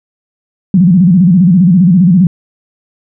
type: tone with vibrato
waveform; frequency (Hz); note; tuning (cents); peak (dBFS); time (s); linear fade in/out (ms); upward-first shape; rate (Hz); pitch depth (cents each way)
sine; 179.3; F3; +46; -3; 0.74-2.27; 2; square; 15; 130
effects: none